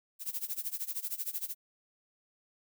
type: noise with tremolo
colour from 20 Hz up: violet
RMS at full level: -34 dBFS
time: 0.19-1.55 s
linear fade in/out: 50 ms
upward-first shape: sine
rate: 13 Hz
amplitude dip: 90%
effects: none